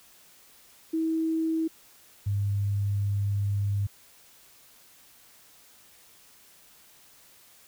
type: tone pair in turn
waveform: sine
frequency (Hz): 322.4 / 100.82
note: E4 / G2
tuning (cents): -38 / +49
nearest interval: octave + minor sixth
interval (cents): 2013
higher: first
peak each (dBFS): -24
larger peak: neither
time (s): 0.93-1.68 / 2.26-3.87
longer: second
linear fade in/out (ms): 10
effects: white hiss -56 dBFS RMS until 7.67 s